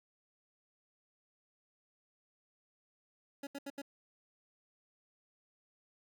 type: tone bursts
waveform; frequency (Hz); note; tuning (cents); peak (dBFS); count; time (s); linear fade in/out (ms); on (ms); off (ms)
25% pulse; 280.1; C#4; +18; -37; 4; 3.43-3.818; 5; 40; 76
effects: none